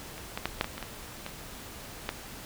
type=clicks; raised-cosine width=0.3 ms; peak=-26 / -16 / -12 / -9 / -17 / -21 / -20 / -20 / -13 dBFS; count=9; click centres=0.18 / 0.375 / 0.456 / 0.611 / 0.644 / 0.78 / 0.827 / 1.264 / 2.091 s; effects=pink hiss -44 dBFS RMS until 2.45 s